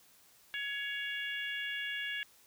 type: harmonic tone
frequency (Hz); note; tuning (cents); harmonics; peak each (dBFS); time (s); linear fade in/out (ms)
560; C#5; +18; 3 / 4 / 5 / 6; -38 / -42 / -41 / -45; 0.54-2.23; 0
effects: white hiss -63 dBFS RMS until 2.46 s